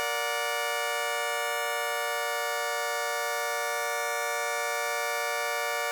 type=chord; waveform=15% pulse; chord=Bb augmented; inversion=none; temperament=just; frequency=466.2 / 582.7 / 728.4 Hz; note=Bb4 / D5 / F#5; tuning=0 / -14 / -27 cents; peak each=-28 / -25 / -26 dBFS; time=0-5.91 s; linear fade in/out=0 ms; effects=9-bit